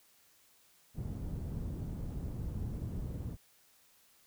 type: low-pass noise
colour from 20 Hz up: white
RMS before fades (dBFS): -39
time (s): 0.94-3.37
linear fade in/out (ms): 50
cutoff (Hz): 130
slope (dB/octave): 12
effects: white hiss -66 dBFS RMS until 4.26 s